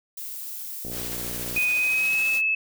violet noise, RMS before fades -35 dBFS, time 0.17-1.65 s, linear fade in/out 5 ms
click train, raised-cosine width 2 ms, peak -24 dBFS, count 45, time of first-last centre 0.85-1.578 s, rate 60.4 Hz
white noise with tremolo, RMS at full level -34 dBFS, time 0.9-2.42 s, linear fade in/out 50 ms, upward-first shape triangle, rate 14 Hz, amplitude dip 30%
sine tone with pitch glide, 2489 to 2602 Hz, D#7 to E7, 0 to -23 cents, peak -20 dBFS, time 1.56-2.55 s, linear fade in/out 5 ms, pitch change +77 cents, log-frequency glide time 1.73-2.28 s
effects none

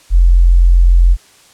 sine tone, 43.65 Hz, F1, in tune, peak -4 dBFS, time 0.1-1.17 s, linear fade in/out 50 ms, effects white hiss -45 dBFS RMS until 1.53 s + low-pass 9000 Hz 12 dB/octave

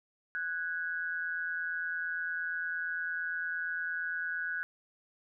sine tone pair together, 1480 / 1648.7 Hz, F#6 / G#6, 0 / -13 cents, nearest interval major second, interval 187 cents, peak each -34 / -37 dBFS, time 0.35-4.63 s, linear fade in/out 0 ms, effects none

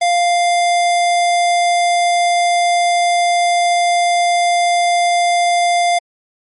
square tone, 698.5 Hz, F5, in tune, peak -12 dBFS, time 0.01-5.99 s, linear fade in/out 10 ms, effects MP3 48 kbps

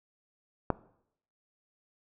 click, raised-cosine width 1 ms, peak -11 dBFS, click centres 0.703 s, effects noise-tail reverb RT60 0.7 s tail -19 dB re dry

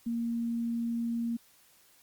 sine tone, 233.1 Hz, A#3, in tune, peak -29 dBFS, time 0.06-1.37 s, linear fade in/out 10 ms, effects white hiss -62 dBFS RMS until 2.02 s + Opus 48 kbps

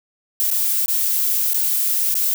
violet noise with dropouts, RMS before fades -19 dBFS, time 0.4-2.34 s, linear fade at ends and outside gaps 0 ms, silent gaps 0.503-0.512 / 0.86-0.882 / 1.534-1.544 / 2.142-2.153 s, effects none

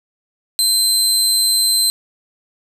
25% pulse tone, 4100 Hz, C8, 36 cents flat, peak -8 dBFS, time 0.59-1.9 s, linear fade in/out 0 ms, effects 8-bit

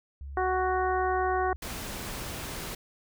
sine tone, 69.3 Hz, C#2, in tune, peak -37 dBFS, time 0.21-1.56 s, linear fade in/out 0 ms
harmonic tone, 371.1 Hz, F#4, 5 cents sharp, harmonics 1 / 2 / 3 / 4 / 5, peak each -29 / -28 / -32 / -35 / -39 dBFS, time 0.37-1.53 s, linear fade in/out 2 ms
pink noise, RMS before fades -37 dBFS, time 1.62-2.75 s, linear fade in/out 5 ms
effects none

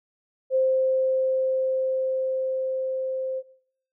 sine tone with level ramp, 523.3 Hz, C5, in tune, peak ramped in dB -18 to -26 dBFS, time 0.5-3.43 s, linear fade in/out 50 ms, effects noise-tail reverb RT60 0.7 s tail -20 dB re dry

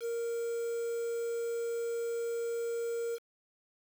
triangle tone with quantisation, 466.2 Hz, A#4, in tune, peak -30 dBFS, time 0-3.19 s, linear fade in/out 50 ms, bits 8, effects none

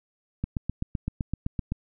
click train, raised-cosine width 5 ms, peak -15 dBFS, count 11, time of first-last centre 0.44-1.72 s, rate 7.81 Hz, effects none

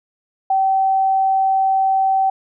sine tone, 770 Hz, G5, 31 cents flat, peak -13 dBFS, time 0.5-2.3 s, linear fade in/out 5 ms, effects none

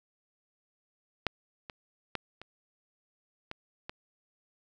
clicks, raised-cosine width 0.3 ms, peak -11 / -25 / -16 / -28 / -22 / -22 dBFS, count 6, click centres 1.267 / 1.698 / 2.153 / 2.416 / 3.514 / 3.895 s, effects none

